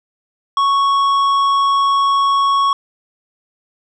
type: tone with tanh clipping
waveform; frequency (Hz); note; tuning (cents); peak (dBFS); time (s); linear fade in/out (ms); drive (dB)
sine; 1108.7; C#6; 0; -13; 0.57-2.73; 2; 9
effects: none